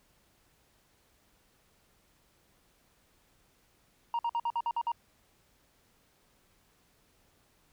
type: tone bursts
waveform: sine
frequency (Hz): 938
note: A#5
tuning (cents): +11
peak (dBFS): -25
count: 8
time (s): 4.14-4.918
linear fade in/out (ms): 2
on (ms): 50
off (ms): 54
effects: tanh soft clip ceiling -27 dBFS + pink hiss -68 dBFS RMS until 7.72 s